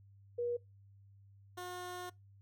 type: tone pair in turn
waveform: sine / 15% pulse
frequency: 480 / 359.6 Hz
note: B4 / F#4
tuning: -49 / -49 cents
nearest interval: perfect fourth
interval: 500 cents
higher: first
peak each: -33 / -36 dBFS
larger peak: first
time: 0.38-0.57 / 1.57-2.1 s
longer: second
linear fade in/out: 10 ms
effects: noise-tail reverb RT60 0.2 s tail -23 dB re dry + added 99 Hz sine -58 dBFS peak until 2.41 s